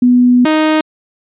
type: tone pair in turn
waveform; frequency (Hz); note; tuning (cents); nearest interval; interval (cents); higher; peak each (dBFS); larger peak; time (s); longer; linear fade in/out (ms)
sine / sawtooth; 246.9 / 311.1; B3 / D#4; 0 / 0; major third; 400; second; -5; neither; 0.02-0.45 / 0.45-0.81; first; 5
effects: resampled to 8000 Hz

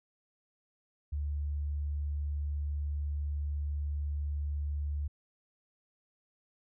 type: tone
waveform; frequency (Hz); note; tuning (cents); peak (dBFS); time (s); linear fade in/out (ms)
sine; 73; D2; -10; -31; 1.12-5.08; 10
effects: none

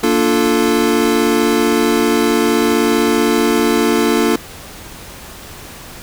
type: chord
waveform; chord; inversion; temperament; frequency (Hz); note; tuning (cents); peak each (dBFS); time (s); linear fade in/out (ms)
square; Bb major seventh; none; equal; 233.1 / 293.7 / 349.2 / 440; Bb3 / D4 / F4 / A4; 0 / 0 / 0 / 0; -18; 0.03-4.36; 5
effects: pink hiss -34 dBFS RMS until 6.02 s

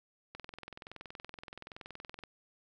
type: click train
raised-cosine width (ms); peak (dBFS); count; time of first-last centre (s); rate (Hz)
0.3; -29; 41; 0.35-2.237; 21.2
effects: none

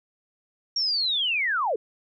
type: linear sweep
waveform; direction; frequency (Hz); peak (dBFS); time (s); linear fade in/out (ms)
sine; down; 5620 to 388.4; -22; 0.76-1.76; 5
effects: none

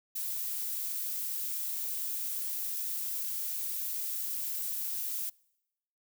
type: noise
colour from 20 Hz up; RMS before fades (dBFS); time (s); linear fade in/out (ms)
violet; -35; 0.15-5.3; 10
effects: noise-tail reverb RT60 0.9 s tail -26 dB re dry

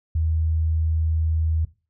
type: tone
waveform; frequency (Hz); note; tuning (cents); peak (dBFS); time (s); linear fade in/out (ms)
sine; 79.9; D#2; +47; -19; 0.15-1.65; 5
effects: noise-tail reverb RT60 0.3 s tail -17 dB re dry

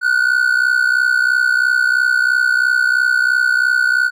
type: ring-modulated tone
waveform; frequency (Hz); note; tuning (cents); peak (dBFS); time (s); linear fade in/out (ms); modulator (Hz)
triangle; 1479; F#6; -1; -7; 0.01-4.11; 50; 31.5
effects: none

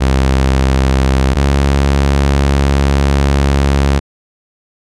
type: tone pair in turn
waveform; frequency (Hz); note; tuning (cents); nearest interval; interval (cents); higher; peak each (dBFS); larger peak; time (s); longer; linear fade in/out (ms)
sawtooth; 66.4 / 69.49; C2 / C#2; +26 / +5; minor second; 79; second; -5; neither; 0-1.35 / 1.35-4; second; 20
effects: low-pass 8000 Hz 12 dB/octave

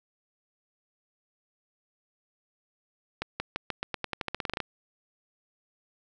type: accelerating click train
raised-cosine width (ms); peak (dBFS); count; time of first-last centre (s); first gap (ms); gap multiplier
0.3; -14; 17; 3.22-4.603; 180; 0.89
effects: none

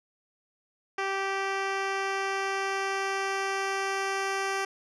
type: tone with low-pass filter sweep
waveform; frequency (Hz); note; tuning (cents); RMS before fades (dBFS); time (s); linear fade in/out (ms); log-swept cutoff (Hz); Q
10% pulse; 389.6; G4; -11; -30; 0.98-4.65; 5; 4100 to 7600; 0.74
effects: none

